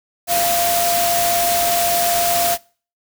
sine tone in noise, 693 Hz, F5, 14 cents flat, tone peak -17 dBFS, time 0.27-2.58 s, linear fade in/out 50 ms, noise white, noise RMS -20 dBFS, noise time 0.27-2.58 s, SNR 0 dB, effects noise-tail reverb RT60 0.4 s tail -23 dB re dry

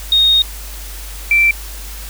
sine tone pair in turn, 3718 / 2342 Hz, A#7 / D7, -5 / -5 cents, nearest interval minor sixth, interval 800 cents, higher first, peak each -8 dBFS, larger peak neither, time 0.12-0.42 / 1.31-1.51 s, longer first, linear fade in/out 2 ms, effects added 50 Hz sine -28 dBFS peak until 2.09 s + white hiss -33 dBFS RMS until 2.09 s

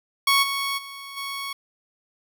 15% pulse tone with level steps, 1108.7 Hz, C#6, in tune, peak -10 / -18 / -30 / -23 dBFS, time 0.27-1.53 s, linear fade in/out 5 ms, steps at 0.42 / 0.77 / 1.16 s, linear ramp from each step 20 ms, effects none

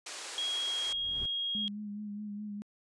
white band-pass noise, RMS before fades -43 dBFS, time 0.06-0.93 s, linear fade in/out 5 ms, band 340 to 8200 Hz, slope 24 dB/octave
sine tone with pitch glide, 3290 to 3271 Hz, G#7 to G#7, -17 to -27 cents, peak -31 dBFS, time 0.38-1.68 s, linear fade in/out 0 ms, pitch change -10 cents, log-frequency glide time 0.58-0.75 s
brown noise with exponential growth, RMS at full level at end -40 dBFS, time 0.66-1.26 s, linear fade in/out 5 ms, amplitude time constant 130 ms
sine tone with vibrato, 207.7 Hz, G#3, in tune, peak -37 dBFS, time 1.55-2.62 s, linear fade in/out 0 ms, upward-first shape sine, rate 4.8 Hz, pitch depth 33 cents each way
effects resampled to 24000 Hz

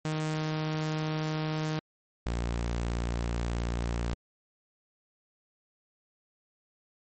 sawtooth tone pair in turn, 155.56 / 58.51 Hz, D#3 / A#1, 0 / +7 cents, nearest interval octave + perfect fourth, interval 1693 cents, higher first, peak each -25 dBFS, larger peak neither, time 0.05-1.79 / 2.26-4.14 s, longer second, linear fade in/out 0 ms, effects MP3 32 kbps

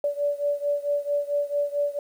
sine beating tone pair, 576 / 580.5 Hz, D5 / D5, -34 / -20 cents, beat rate 4.5 Hz, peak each -25 / -27 dBFS, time 0.04-1.99 s, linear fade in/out 2 ms, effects 9-bit

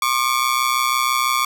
sawtooth ring-modulated tone, 1138 Hz, C#6, 45 cents sharp, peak -10 dBFS, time 0.02-1.45 s, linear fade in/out 2 ms, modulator 63 Hz, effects none

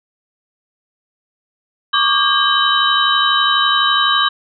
sine tone cluster, 1124 / 1196 / 1611 / 3050 / 3835 Hz, C#6 / D6 / G6 / G7 / A#7, +24 / +31 / +47 / -48 / +48 cents, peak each -18 dBFS, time 1.93-4.29 s, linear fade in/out 10 ms, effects none

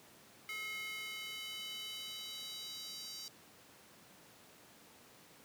square tone with high-pass filter sweep, 429.5 Hz, A4, 42 cents flat, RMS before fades -45 dBFS, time 0.49-3.28 s, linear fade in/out 0 ms, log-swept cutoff 2000 to 4800 Hz, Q 3.4, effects pink hiss -60 dBFS RMS until 5.44 s + high-pass 150 Hz 12 dB/octave

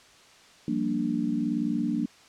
sine chord, G minor seventh, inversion third, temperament equal, 174.61 / 196 / 233.1 / 293.7 Hz, F3 / G3 / Bb3 / D4, 0 / 0 / 0 / 0 cents, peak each -34 / -33 / -28 / -29 dBFS, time 0.68-2.06 s, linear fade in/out 2 ms, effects white hiss -54 dBFS RMS until 2.28 s + low-pass 6000 Hz 12 dB/octave

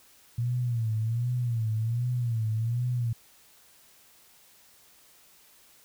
sine tone with vibrato, 116.54 Hz, A#2, in tune, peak -25 dBFS, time 0.38-3.13 s, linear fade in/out 5 ms, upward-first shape sine, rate 1.3 Hz, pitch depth 110 cents each way, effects white hiss -58 dBFS RMS until 5.84 s

